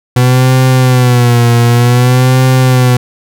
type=tone with vibrato; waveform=40% pulse; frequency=124 Hz; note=B2; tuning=7 cents sharp; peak=-4 dBFS; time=0.16-2.97 s; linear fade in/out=5 ms; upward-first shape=sine; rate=0.54 Hz; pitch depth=77 cents each way; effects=none